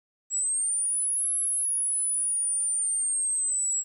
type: linear two-way sweep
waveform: sine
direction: up then down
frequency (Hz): 7640 to 10980 to 7640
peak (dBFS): -23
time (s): 0.3-3.84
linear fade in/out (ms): 50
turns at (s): 1.3
effects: tanh soft clip ceiling -20 dBFS + 10-bit